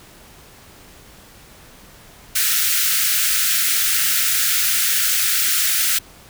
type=high-pass noise; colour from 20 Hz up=white; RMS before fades=-18 dBFS; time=2.35-5.99 s; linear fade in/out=10 ms; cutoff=1300 Hz; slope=96 dB/octave; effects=pink hiss -45 dBFS RMS until 6.29 s